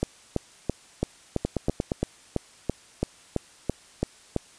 two click trains, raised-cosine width 2 ms, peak -11 / -10 dBFS, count 5 / 14, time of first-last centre 1.45-1.918 / 0.03-4.363 s, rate 8.54 / 3 Hz, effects white hiss -53 dBFS RMS until 4.58 s + resampled to 22050 Hz

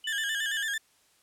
sine tone with tremolo, 2972 Hz, F#7, 7 cents sharp, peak -34 dBFS, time 0.04-0.64 s, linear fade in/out 2 ms, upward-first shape sine, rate 8.1 Hz, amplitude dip 50%
35% pulse tone with vibrato, 1700 Hz, G#6, 40 cents sharp, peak -27 dBFS, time 0.07-0.78 s, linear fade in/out 5 ms, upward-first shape square, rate 9 Hz, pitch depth 71 cents each way
effects white hiss -65 dBFS RMS until 1.22 s + low-pass 11000 Hz 12 dB/octave

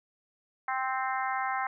harmonic tone, 261.6 Hz, C4, in tune, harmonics 3 / 4 / 5 / 6 / 7 / 8, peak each -32 / -34 / -36 / -38 / -39 / -40 dBFS, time 0.68-1.67 s, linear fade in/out 2 ms, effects none

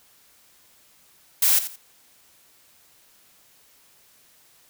blue noise with echo, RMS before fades -18 dBFS, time 1.42-1.59 s, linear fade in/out 5 ms, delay 85 ms, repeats 2, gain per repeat -12 dB, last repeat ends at 1.76 s, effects white hiss -57 dBFS RMS until 4.69 s

